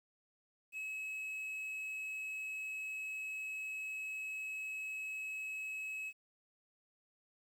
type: tone with quantisation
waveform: triangle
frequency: 2572 Hz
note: E7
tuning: 43 cents flat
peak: -38 dBFS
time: 0.72-6.13 s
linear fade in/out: 50 ms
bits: 11
effects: none